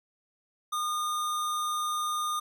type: tone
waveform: square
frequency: 1219 Hz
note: D#6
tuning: 36 cents flat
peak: -29 dBFS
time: 0.72-2.4 s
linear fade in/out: 10 ms
effects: none